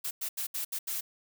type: noise bursts at uneven times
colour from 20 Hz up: blue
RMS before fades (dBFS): -34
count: 6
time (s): 0.04-0.11 / 0.21-0.29 / 0.37-0.47 / 0.54-0.65 / 0.72-0.79 / 0.87-1.01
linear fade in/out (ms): 10
effects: none